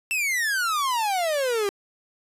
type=exponential sweep; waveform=45% pulse; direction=down; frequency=2700 to 390 Hz; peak=-22 dBFS; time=0.11-1.69 s; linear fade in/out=0 ms; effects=resampled to 32000 Hz